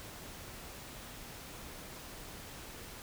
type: silence
effects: pink hiss -48 dBFS RMS until 3.02 s